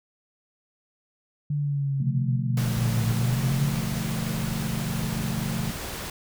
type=linear two-way sweep; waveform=sine; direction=down then up; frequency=147.5 to 113 to 147.5 Hz; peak=-23 dBFS; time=1.5-3.79 s; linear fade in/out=5 ms; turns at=3.06 s
type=chord; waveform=sine; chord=B half-diminished seventh; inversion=none; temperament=equal; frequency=123.47 / 146.83 / 174.61 / 220 Hz; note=B2 / D3 / F3 / A3; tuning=0 / 0 / 0 / 0 cents; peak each=-32 dBFS; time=2-5.71 s; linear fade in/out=5 ms
type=noise; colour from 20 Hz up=pink; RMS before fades=-34 dBFS; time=2.57-6.1 s; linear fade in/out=2 ms
effects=none